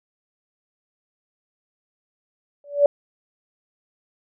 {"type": "tone with exponential growth", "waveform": "sine", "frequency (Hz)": 575, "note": "D5", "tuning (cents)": -37, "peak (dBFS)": -7, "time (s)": [2.64, 2.86], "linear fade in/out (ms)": 2, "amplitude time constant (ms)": 46, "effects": []}